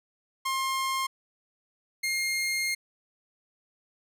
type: tone pair in turn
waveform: sawtooth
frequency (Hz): 1064 / 2128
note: C6 / C7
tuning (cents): +29 / +29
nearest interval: octave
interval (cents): 1200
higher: second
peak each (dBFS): -23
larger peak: neither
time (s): 0.45-1.07 / 2.03-2.75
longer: second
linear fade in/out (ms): 10
effects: resampled to 32000 Hz